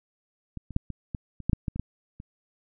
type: clicks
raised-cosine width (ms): 5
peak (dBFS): -23 / -27 / -11 / -22 / -19 / -27 / -12 / -9 / -16 / -22 / -16 / -28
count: 12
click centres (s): 0.573 / 0.707 / 0.764 / 0.903 / 1.148 / 1.403 / 1.496 / 1.532 / 1.682 / 1.76 / 1.796 / 2.201
effects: none